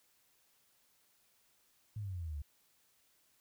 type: exponential sweep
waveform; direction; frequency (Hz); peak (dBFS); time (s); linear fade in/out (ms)
sine; down; 110 to 69.3; -38; 1.96-2.42; 5
effects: white hiss -72 dBFS RMS until 3.4 s